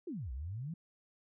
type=exponential two-way sweep; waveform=sine; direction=down then up; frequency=392 to 58.27 to 177.4 Hz; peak=-38 dBFS; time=0.07-0.74 s; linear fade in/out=5 ms; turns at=0.32 s; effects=none